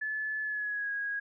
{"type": "tone with pitch glide", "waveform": "sine", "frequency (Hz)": [1728, 1648.1], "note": ["A6", "G#6"], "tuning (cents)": [-32, -14], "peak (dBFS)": -31, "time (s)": [0.01, 1.2], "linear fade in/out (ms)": 10, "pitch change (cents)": -82, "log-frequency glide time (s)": [0.41, 0.91], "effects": []}